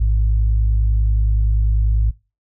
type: tone pair together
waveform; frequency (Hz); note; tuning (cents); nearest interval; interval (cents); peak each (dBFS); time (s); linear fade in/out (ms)
sine; 54.5 / 104.8; A1 / G#2; -16 / +16; major seventh; 1132; -13 / -23; 0-2.11; 10
effects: noise-tail reverb RT60 0.3 s tail -23 dB re dry